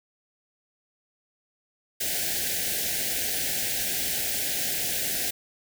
white band-stop noise, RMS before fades -28 dBFS, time 2-5.31 s, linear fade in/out 10 ms, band 810 to 1500 Hz, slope 96 dB/octave, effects none

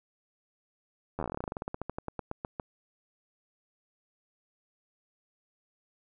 slowing click train, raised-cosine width 1 ms, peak -20 dBFS, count 27, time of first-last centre 1.19-2.598 s, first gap 11 ms, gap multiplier 1.11, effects none

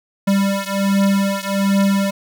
square beating tone pair, 196.6 / 197.9 Hz, G3 / G3, +5 / +17 cents, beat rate 1.3 Hz, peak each -18 / -19 dBFS, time 0.27-2.11 s, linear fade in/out 10 ms, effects none

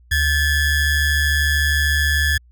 square ring-modulated tone, 830.6 Hz, G#5, in tune, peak -13 dBFS, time 0.11-2.38 s, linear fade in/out 10 ms, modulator 904 Hz, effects added 60 Hz sine -47 dBFS peak until 2.51 s

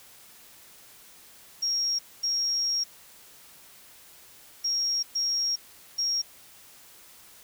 sine tone bursts at uneven times, 5588 Hz, F8, in tune, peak -24 dBFS, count 5, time 1.62-1.99 / 2.23-2.84 / 4.64-5.03 / 5.15-5.56 / 5.98-6.22 s, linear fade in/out 10 ms, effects white hiss -52 dBFS RMS until 7.43 s

